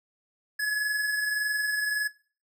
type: tone pair together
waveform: square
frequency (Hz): 1695.3 / 1717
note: G#6 / A6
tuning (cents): +35 / -43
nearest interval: unison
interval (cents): 22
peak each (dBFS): -27 / -36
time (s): 0.59-2.08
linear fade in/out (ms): 10
effects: noise-tail reverb RT60 0.4 s tail -19 dB re dry